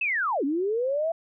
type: linear two-way sweep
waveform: sine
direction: down then up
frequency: 2679 to 264.2 to 674 Hz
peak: -23 dBFS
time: 0.01-1.12 s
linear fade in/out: 5 ms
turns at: 0.44 s
effects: none